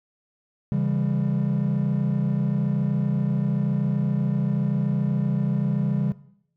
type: chord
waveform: triangle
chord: C# diminished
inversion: none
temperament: just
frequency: 138.59 / 166.31 / 199.57 Hz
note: C#3 / E3 / G3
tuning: 0 / +16 / +31 cents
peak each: -21 / -25 / -23 dBFS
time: 0.72-6.12 s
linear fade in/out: 0 ms
effects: noise-tail reverb RT60 0.7 s tail -18 dB re dry + tanh soft clip ceiling -12 dBFS

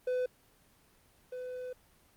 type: tone pair in turn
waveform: triangle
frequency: 503 / 503 Hz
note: B4 / B4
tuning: +32 / +32 cents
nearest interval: unison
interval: 0 cents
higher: neither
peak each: -27 / -36 dBFS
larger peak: first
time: 0.07-0.26 / 1.32-1.73 s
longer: second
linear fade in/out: 5 ms
effects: pink hiss -65 dBFS RMS until 2.16 s + Opus 24 kbps

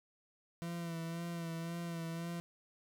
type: tone with vibrato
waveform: 40% pulse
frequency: 167.9 Hz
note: E3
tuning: 32 cents sharp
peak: -38 dBFS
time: 0.62-2.4 s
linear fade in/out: 0 ms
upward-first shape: sine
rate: 1.9 Hz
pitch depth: 34 cents each way
effects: none

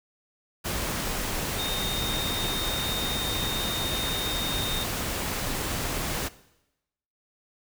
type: tone in noise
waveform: sine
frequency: 3684 Hz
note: A#7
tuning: 21 cents flat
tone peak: -30 dBFS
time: 1.58-4.85 s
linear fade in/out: 20 ms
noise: pink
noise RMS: -30 dBFS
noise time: 0.64-6.29 s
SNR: -3 dB
effects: noise-tail reverb RT60 0.9 s tail -18 dB re dry

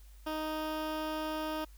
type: tone with notch filter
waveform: 15% pulse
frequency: 311.1 Hz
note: D#4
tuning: in tune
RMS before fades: -36 dBFS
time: 0.26-1.65 s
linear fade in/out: 10 ms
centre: 7800 Hz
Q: 0.98
effects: added 50 Hz sine -51 dBFS peak until 1.77 s + white hiss -65 dBFS RMS until 1.77 s

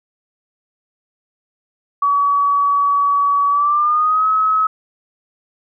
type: tone with pitch glide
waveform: sine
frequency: 1136 to 1282.5 Hz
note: C#6 to E6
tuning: +42 to -48 cents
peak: -12 dBFS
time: 2.02-4.67 s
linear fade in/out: 5 ms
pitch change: +210 cents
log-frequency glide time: 3.49-4.27 s
effects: none

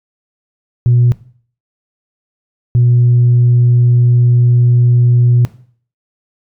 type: tone pair in turn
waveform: sine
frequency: 121.4 / 121.4 Hz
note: B2 / B2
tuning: -29 / -29 cents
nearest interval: unison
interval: 0 cents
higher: neither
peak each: -5 dBFS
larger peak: neither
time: 0.86-1.12 / 2.75-5.45 s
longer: second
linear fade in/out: 0 ms
effects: noise-tail reverb RT60 0.5 s tail -18 dB re dry + tanh soft clip ceiling -3 dBFS

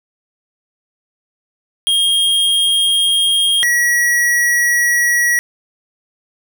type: tone pair in turn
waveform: square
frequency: 3239 / 1921.1 Hz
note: G#7 / B6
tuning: -44 / -48 cents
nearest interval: major sixth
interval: 904 cents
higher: first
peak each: -12 dBFS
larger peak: neither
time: 1.87-3.63 / 3.63-5.39 s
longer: neither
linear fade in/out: 0 ms
effects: none

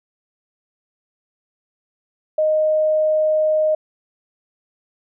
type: tone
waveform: sine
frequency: 620 Hz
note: D#5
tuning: 6 cents flat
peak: -14 dBFS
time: 2.38-3.75 s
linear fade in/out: 5 ms
effects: none

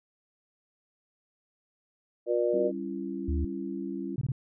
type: harmonic tone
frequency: 119.9 Hz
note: A#2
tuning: 49 cents sharp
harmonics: 3 / 4 / 5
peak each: -28 / -28 / -28 dBFS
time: 2.26-2.72 s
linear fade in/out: 50 ms
type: chord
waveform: sine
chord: C# diminished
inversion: second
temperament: equal with one note detuned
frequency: 196 / 277.2 / 337.3 Hz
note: G3 / C#4 / E4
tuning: 0 / 0 / +40 cents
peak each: -37 / -36 / -36 dBFS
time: 2.53-4.16 s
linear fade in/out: 5 ms
type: tone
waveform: sine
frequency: 74.5 Hz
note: D2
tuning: 25 cents sharp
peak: -26 dBFS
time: 3.28-3.45 s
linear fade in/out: 5 ms
type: tone bursts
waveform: sine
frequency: 130.81 Hz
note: C3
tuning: in tune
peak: -26 dBFS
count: 3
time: 4.18-4.319 s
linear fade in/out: 2 ms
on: 33 ms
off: 20 ms
effects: none

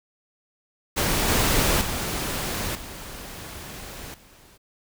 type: noise with level steps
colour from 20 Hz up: pink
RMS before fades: -23 / -21 / -28 / -38 / -52 dBFS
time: 0.96-4.58 s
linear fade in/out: 20 ms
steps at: 1.28 / 1.81 / 2.75 / 4.14 s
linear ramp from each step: 2 ms
effects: none

